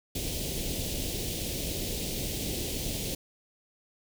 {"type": "band-stop noise", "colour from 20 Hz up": "pink", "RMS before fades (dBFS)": -33, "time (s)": [0.15, 3.15], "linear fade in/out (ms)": 5, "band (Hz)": [580, 2700], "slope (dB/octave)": 24, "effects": []}